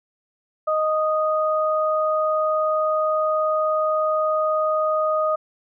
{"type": "tone pair together", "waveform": "sine", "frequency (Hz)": [622.3, 1241.3], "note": ["D#5", "D#6"], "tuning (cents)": [0, -4], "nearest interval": "octave", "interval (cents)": 1196, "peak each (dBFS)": [-20, -22], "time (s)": [0.67, 5.36], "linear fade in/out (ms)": 10, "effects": []}